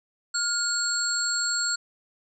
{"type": "tone cluster", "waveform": "sine", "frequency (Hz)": [1408, 4348, 7540], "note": ["F6", "C#8", "A#8"], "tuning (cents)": [14, -34, 19], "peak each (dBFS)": -28, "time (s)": [0.34, 1.76], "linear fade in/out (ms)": 10, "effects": []}